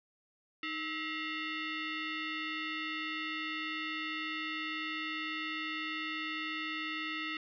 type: tone with frequency modulation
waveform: sine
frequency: 311.1 Hz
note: D#4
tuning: in tune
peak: -35 dBFS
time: 0.63-7.37 s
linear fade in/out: 2 ms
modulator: 808 Hz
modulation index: 3.8
effects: none